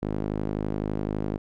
sawtooth tone with band-pass filter, 51.91 Hz, G#1, in tune, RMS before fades -29 dBFS, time 0.02-1.38 s, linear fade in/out 10 ms, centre 300 Hz, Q 1, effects none

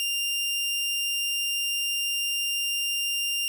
sawtooth tone, 2794 Hz, F7, in tune, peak -22 dBFS, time 0-3.48 s, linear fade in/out 0 ms, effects none

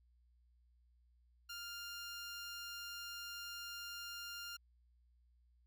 15% pulse tone, 1401 Hz, F6, 5 cents sharp, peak -39 dBFS, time 1.49-4.57 s, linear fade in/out 10 ms, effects added 60 Hz sine -68 dBFS peak until 5.66 s

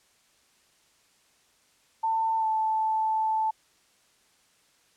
sine tone with pitch glide, 894 to 877.1 Hz, A5 to A5, +27 to -6 cents, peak -23 dBFS, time 2.03-3.51 s, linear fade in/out 10 ms, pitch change -33 cents, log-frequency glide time 2.39-2.46 s, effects white hiss -64 dBFS RMS until 4.96 s + low-pass 9000 Hz 12 dB/octave

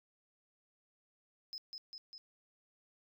sine tone with echo, 5100 Hz, D#8, 42 cents sharp, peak -39 dBFS, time 1.53-1.58 s, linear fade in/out 0 ms, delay 200 ms, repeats 3, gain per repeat -3 dB, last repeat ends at 2.18 s, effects tanh soft clip ceiling -40 dBFS

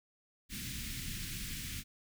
pink band-stop noise, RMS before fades -41 dBFS, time 0.49-1.84 s, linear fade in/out 50 ms, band 250 to 1900 Hz, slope 24 dB/octave, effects none

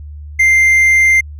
triangle tone, 2093 Hz, C7, in tune, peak -5 dBFS, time 0.39-1.21 s, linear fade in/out 10 ms, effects added 74 Hz sine -27 dBFS peak until 1.39 s

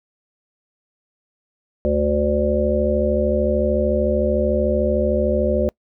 harmonic tone, 73.42 Hz, D2, in tune, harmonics 1 / 3 / 5 / 7 / 8, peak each -23 / -23 / -23 / -22 / -21 dBFS, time 1.85-5.69 s, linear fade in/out 0 ms, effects noise-tail reverb RT60 0.1 s tail -26 dB re dry

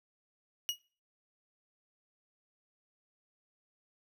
30% pulse tone with exponential decay, 2894 Hz, F#7, 39 cents flat, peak -24 dBFS, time 0.69-0.79 s, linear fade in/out 0 ms, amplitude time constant 21 ms, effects noise-tail reverb RT60 0.4 s tail -23 dB re dry

